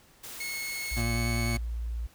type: noise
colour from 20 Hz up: white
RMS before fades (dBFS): -42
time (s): 0.23-1.02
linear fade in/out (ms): 10
type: tone with pitch glide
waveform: sawtooth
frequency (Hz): 2183 to 2215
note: C#7 to C#7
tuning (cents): -27 to -2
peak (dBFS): -30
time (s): 0.4-1.57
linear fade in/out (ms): 5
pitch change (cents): +25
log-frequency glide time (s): 0.89-1.21
type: tone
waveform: sine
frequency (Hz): 57.7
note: A#1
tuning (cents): -17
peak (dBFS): -30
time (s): 0.91-2.07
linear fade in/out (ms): 10
type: tone with vibrato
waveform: 25% pulse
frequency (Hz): 116.7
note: A#2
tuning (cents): +2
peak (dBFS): -25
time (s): 0.96-1.58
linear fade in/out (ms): 20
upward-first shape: sine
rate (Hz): 9.9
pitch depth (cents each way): 22
effects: pink hiss -59 dBFS RMS until 2.14 s